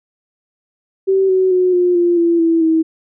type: tone with pitch steps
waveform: sine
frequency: 384.7 / 375 / 365.6 / 356.5 / 347.5 / 338.8 / 330.3 / 322 Hz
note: G4 / F#4 / F#4 / F4 / F4 / E4 / E4 / E4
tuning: -33 / +23 / -21 / +36 / -9 / +48 / +4 / -41 cents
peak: -10 dBFS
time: 1.07-2.83 s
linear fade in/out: 20 ms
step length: 220 ms
effects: none